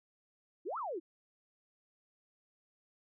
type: exponential two-way sweep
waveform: sine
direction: up then down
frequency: 294.7 to 1381 to 301.5 Hz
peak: -36 dBFS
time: 0.65-1 s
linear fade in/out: 20 ms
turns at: 0.78 s
effects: none